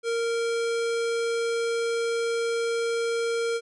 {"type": "tone", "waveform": "square", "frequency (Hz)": 463.5, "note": "A#4", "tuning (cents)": -10, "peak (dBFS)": -25, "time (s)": [0.03, 3.61], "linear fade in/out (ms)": 50, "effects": ["resampled to 22050 Hz"]}